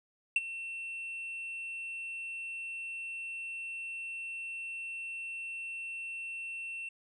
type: tone with ADSR envelope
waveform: triangle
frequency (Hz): 2700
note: E7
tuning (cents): +41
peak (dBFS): -20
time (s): 0.36-6.89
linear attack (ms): 3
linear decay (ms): 30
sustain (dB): -16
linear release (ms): 6
effects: resampled to 22050 Hz